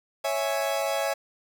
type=chord; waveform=40% pulse; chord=C# minor; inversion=none; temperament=equal; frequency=554.4 / 659.3 / 830.6 Hz; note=C#5 / E5 / G#5; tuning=0 / 0 / 0 cents; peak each=-28 / -28 / -31 dBFS; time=0.24-1.14 s; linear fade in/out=10 ms; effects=8-bit